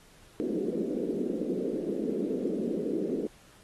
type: band-pass noise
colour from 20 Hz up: white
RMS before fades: -31 dBFS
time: 0.4-3.27 s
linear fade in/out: 0 ms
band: 190 to 470 Hz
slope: 48 dB/octave
effects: pink hiss -58 dBFS RMS until 3.63 s + AAC 32 kbps